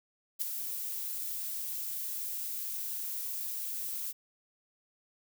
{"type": "noise with ADSR envelope", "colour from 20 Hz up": "violet", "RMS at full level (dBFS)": -30, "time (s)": [0.39, 4.13], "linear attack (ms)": 27, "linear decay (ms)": 8, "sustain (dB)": -7, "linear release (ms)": 26, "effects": []}